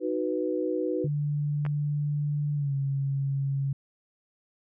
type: chord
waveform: sine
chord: B major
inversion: first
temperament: equal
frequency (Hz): 311.1 / 370 / 493.9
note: D#4 / F#4 / B4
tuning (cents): 0 / 0 / 0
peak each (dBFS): -30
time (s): 0-1.08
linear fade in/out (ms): 50
type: tone with pitch glide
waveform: sine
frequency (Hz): 146.83 to 137.79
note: D3 to C#3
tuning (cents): 0 to -10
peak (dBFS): -25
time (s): 1.04-3.73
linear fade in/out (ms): 5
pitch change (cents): -110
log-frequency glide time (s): 2.55-2.74
type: clicks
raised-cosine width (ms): 0.5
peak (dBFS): -23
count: 2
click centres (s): 1.652 / 1.664
effects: none